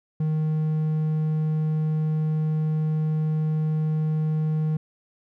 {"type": "tone", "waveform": "triangle", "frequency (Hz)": 155.56, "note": "D#3", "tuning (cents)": 0, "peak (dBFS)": -19, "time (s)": [0.2, 4.77], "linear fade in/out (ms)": 5, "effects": []}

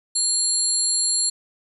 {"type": "tone cluster", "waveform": "sine", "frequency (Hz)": [4254, 7380, 11000], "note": ["C8", "A#8", "F9"], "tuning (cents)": [28, -18, -27], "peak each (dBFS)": -23, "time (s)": [0.15, 1.3], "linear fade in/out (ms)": 10, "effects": []}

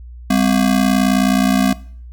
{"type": "ring-modulated tone", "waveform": "square", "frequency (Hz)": 228.3, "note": "A#3", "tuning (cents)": -36, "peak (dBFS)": -10, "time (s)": [0.3, 1.73], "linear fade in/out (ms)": 5, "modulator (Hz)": 29.6, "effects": ["noise-tail reverb RT60 0.5 s tail -19 dB re dry", "added 60 Hz sine -32 dBFS peak until 2.12 s"]}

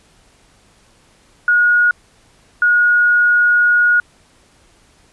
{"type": "tone pair in turn", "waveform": "sine", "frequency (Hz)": [1445, 1445], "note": ["F#6", "F#6"], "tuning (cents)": [-41, -41], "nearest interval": "unison", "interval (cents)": 0, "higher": "neither", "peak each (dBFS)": -9, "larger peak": "neither", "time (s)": [[1.48, 1.91], [2.62, 4]], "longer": "second", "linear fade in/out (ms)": 2, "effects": ["pink hiss -52 dBFS RMS until 5.12 s", "resampled to 24000 Hz"]}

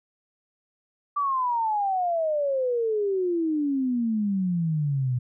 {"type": "exponential sweep", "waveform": "sine", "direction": "down", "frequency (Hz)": [1174, 121.3], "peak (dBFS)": -22, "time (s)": [1.16, 5.19], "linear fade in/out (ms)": 10, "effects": []}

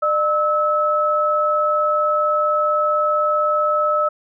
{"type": "tone pair together", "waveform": "sine", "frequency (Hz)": [602.6, 1298], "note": ["D5", "E6"], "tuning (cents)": [44, -27], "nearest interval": "octave + minor second", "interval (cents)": 1329, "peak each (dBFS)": [-19, -17], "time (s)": [0.02, 4.09], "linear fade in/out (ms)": 10, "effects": []}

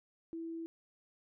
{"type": "tone", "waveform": "sine", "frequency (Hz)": 329.6, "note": "E4", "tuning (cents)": 0, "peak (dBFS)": -39, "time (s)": [0.33, 0.66], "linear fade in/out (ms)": 0, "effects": []}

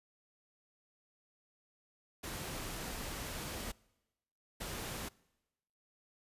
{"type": "noise bursts at uneven times", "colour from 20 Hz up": "pink", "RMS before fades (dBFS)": -42, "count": 2, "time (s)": [[2.23, 3.72], [4.6, 5.09]], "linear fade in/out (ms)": 10, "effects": ["noise-tail reverb RT60 1.0 s tail -24 dB re dry", "resampled to 32000 Hz"]}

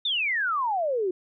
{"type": "exponential sweep", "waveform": "sine", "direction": "down", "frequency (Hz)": [3695, 351.2], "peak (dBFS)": -23, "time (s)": [0.05, 1.11], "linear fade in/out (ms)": 5, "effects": []}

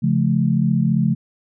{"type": "chord", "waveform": "sine", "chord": "Db augmented", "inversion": "none", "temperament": "just", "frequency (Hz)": [138.59, 173.24, 216.5], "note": ["Db3", "F3", "A3"], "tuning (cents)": [0, -14, -28], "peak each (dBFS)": -19, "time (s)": [0.02, 1.15], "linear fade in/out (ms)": 20, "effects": []}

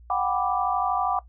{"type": "chord", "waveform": "sine", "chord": "G major seventh", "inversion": "third", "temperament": "equal with one note detuned", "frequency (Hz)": [731.5, 784, 987.8, 1174.7], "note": ["F#5", "G5", "B5", "D6"], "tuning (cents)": [-20, 0, 0, 0], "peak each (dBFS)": [-26, -27, -31, -27], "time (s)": [0.1, 1.19], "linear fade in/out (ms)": 2, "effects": ["noise-tail reverb RT60 0.1 s tail -17 dB re dry", "added 59 Hz sine -46 dBFS peak until 1.28 s"]}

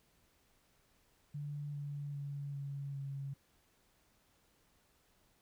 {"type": "tone with pitch steps", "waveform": "sine", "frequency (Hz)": [145.8, 143.88, 141.98, 140.1, 138.25], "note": ["D3", "D3", "C#3", "C#3", "C#3"], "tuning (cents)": [-12, -35, 42, 19, -4], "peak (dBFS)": -39, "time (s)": [1.34, 3.34], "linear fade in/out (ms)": 10, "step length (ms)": 400, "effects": ["pink hiss -72 dBFS RMS until 5.41 s"]}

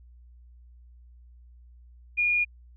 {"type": "tone", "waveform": "sine", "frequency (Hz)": 2432, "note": "D#7", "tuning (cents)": -40, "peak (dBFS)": -21, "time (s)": [2.17, 2.45], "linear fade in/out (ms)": 20, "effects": ["added 60 Hz sine -49 dBFS peak until 2.76 s"]}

